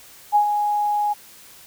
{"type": "tone with ADSR envelope", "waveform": "sine", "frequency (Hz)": 830.6, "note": "G#5", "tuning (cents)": 0, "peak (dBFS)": -11, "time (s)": [0.32, 1.14], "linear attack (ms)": 35, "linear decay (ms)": 93, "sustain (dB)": -7, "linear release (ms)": 19, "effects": ["white hiss -46 dBFS RMS until 1.66 s"]}